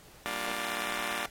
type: chord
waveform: 5% pulse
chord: G minor seventh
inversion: none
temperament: just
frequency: 196 / 235.2 / 294 / 352.8 Hz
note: G3 / Bb3 / D4 / F4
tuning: 0 / +16 / +2 / +18 cents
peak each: -29 dBFS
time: 0.26-1.26 s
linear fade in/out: 0 ms
effects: pink hiss -55 dBFS RMS until 1.3 s + AAC 48 kbps